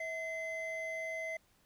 triangle tone pair together, 647 / 2054 Hz, E5 / C7, -32 / -33 cents, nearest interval octave + minor sixth, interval 1999 cents, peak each -38 / -37 dBFS, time 0-1.37 s, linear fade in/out 5 ms, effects tanh soft clip ceiling -28 dBFS + pink hiss -70 dBFS RMS until 1.65 s

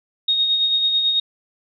sine tone with tremolo, 3729 Hz, A#7, in tune, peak -14 dBFS, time 0.28-1.2 s, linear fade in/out 5 ms, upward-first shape sine, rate 9.1 Hz, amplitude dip 40%, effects none

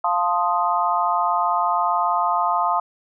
sine chord, F dominant seventh, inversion none, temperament equal, 698.5 / 880 / 1046.5 / 1244.5 Hz, F5 / A5 / C6 / Eb6, 0 / 0 / 0 / 0 cents, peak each -23 dBFS, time 0.04-2.8 s, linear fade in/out 5 ms, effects none

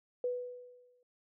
sine tone with exponential decay, 493.9 Hz, B4, in tune, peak -29 dBFS, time 0.24-1.03 s, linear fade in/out 2 ms, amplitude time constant 170 ms, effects none

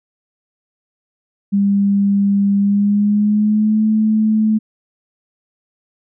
sine tone with pitch glide, 200 to 216.8 Hz, G3 to A3, +35 to -25 cents, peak -11 dBFS, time 1.52-4.59 s, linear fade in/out 20 ms, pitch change +140 cents, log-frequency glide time 2.58-3.84 s, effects none

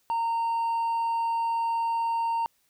sine tone with hard clipping, 921 Hz, A#5, 21 cents flat, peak -25 dBFS, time 0.1-2.46 s, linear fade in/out 0 ms, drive 2 dB, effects white hiss -69 dBFS RMS until 2.69 s

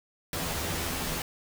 pink noise with comb filter, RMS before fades -32 dBFS, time 0.33-1.22 s, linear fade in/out 2 ms, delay 12 ms, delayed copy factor +0.8, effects none

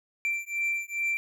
triangle beating tone pair, 2349 / 2351.4 Hz, D7 / D7, 0 / +2 cents, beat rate 2.4 Hz, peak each -29 dBFS, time 0.25-1.17 s, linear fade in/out 0 ms, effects none

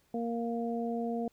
harmonic tone, 233.1 Hz, A#3, in tune, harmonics 1 / 2 / 3, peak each -33 / -36 / -38 dBFS, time 0.14-1.28 s, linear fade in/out 2 ms, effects pink hiss -70 dBFS RMS until 1.32 s

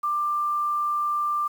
sine tone with quantisation, 1186 Hz, D6, 17 cents sharp, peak -22 dBFS, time 0.03-1.48 s, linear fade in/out 10 ms, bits 8, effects none

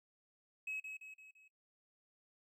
triangle tone with echo, 2563 Hz, E7, 49 cents flat, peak -37 dBFS, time 0.67-0.8 s, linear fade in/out 5 ms, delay 170 ms, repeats 4, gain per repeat -6 dB, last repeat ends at 1.48 s, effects noise-tail reverb RT60 0.1 s tail -21 dB re dry + tanh soft clip ceiling -34 dBFS

